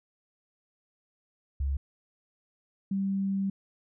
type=tone pair in turn; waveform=sine; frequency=69 / 195.16 Hz; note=C#2 / G3; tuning=-7 / -7 cents; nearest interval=octave + tritone; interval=1800 cents; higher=second; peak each=-26 dBFS; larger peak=neither; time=1.6-1.77 / 2.91-3.5 s; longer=second; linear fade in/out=5 ms; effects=none